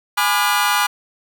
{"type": "chord", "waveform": "sawtooth", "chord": "G# diminished seventh", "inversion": "none", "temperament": "just", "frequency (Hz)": [830.6, 996.7, 1196.1, 1435.3], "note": ["G#5", "B5", "D6", "F6"], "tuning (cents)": [0, 16, 31, 47], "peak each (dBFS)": -17, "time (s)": [0.17, 0.87], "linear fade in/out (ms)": 10, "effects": []}